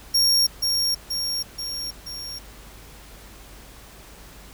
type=tone with echo; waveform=40% pulse; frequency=5560 Hz; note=F8; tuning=9 cents flat; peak=-15 dBFS; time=0.14-0.47 s; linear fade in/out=10 ms; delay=480 ms; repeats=4; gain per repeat=-4 dB; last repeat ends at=2.39 s; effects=added 50 Hz sine -46 dBFS peak until 4.53 s + pink hiss -46 dBFS RMS until 4.53 s